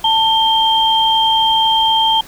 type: tone pair together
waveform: sine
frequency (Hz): 890 / 3172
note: A5 / G7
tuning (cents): +20 / +20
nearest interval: octave + minor seventh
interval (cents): 2200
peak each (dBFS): -13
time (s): 0.04-2.21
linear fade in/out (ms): 5
effects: pink hiss -38 dBFS RMS until 2.27 s